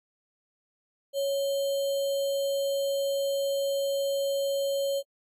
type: tone with sample-and-hold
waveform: sine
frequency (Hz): 554.4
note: C#5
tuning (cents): 0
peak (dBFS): -25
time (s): 1.13-5.03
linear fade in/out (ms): 50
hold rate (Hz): 3675
effects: AAC 64 kbps